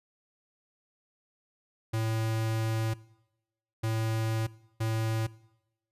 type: tone bursts at uneven times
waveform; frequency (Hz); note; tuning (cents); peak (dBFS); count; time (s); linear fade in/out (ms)
square; 111.6; A2; +25; -28; 3; 1.93-2.94 / 3.83-4.47 / 4.8-5.27; 10
effects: noise-tail reverb RT60 0.9 s tail -21 dB re dry + resampled to 32000 Hz

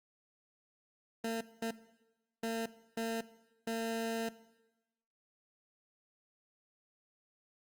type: tone bursts at uneven times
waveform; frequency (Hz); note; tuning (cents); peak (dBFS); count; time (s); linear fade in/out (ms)
20% pulse; 227; A#3; -46; -29; 5; 1.24-1.41 / 1.62-1.71 / 2.43-2.66 / 2.97-3.21 / 3.67-4.29; 5
effects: noise-tail reverb RT60 1.0 s tail -17 dB re dry + Opus 48 kbps

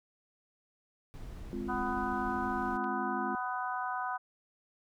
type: noise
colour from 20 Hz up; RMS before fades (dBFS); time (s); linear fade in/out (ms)
brown; -45; 1.14-2.77; 0
type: chord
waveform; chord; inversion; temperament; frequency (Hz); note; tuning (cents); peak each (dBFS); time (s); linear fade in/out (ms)
sine; F minor; first; just; 209.5 / 261.9 / 349.2; Ab3 / C4 / F4; +15 / +2 / 0; -39; 1.53-3.35; 0
type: harmonic tone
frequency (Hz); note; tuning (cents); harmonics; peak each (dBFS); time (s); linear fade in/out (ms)
249.4; B3; +17; 3 / 4 / 5 / 6; -37 / -37 / -39 / -40; 1.68-4.18; 20
type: click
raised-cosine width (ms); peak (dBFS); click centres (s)
0.3; -36; 2.842
effects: none

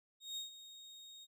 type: tone with ADSR envelope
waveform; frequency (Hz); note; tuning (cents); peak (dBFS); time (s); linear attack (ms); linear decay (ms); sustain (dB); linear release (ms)
35% pulse; 3729; A#7; 0; -37; 0.2-1.27; 170; 130; -13; 37
effects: resampled to 32000 Hz

